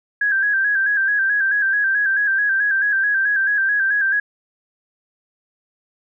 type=tone with vibrato; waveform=sine; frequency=1617 Hz; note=G#6; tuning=47 cents flat; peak=-15 dBFS; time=0.21-4.2 s; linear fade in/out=5 ms; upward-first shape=square; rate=4.6 Hz; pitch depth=52 cents each way; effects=none